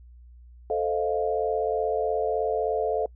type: chord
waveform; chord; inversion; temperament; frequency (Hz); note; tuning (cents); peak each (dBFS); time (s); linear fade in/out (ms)
sine; F dominant seventh; first; equal; 440 / 523.3 / 622.3 / 698.5; A4 / C5 / Eb5 / F5; 0 / 0 / 0 / 0; -26 / -31 / -30 / -29; 0.7-3.06; 2
effects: noise-tail reverb RT60 0.1 s tail -26 dB re dry + added 60 Hz sine -46 dBFS peak until 3.15 s